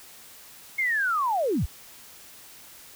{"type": "linear sweep", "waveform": "sine", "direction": "down", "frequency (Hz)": [2182, 36.02], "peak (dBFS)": -22, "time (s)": [0.78, 1.66], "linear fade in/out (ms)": 10, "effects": ["white hiss -48 dBFS RMS until 2.95 s"]}